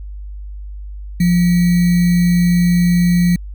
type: tone with sample-and-hold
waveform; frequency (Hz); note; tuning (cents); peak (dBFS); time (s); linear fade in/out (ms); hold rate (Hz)
sine; 175.6; F3; +10; -9; 1.2-3.36; 5; 2100
effects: added 50 Hz sine -26 dBFS peak until 3.54 s + MP3 96 kbps